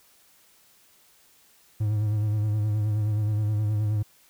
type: tone with vibrato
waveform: triangle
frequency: 106 Hz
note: G#2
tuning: 36 cents sharp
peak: -20 dBFS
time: 1.8-4.03 s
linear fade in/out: 10 ms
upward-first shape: sine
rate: 9.5 Hz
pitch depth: 41 cents each way
effects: white hiss -59 dBFS RMS until 4.29 s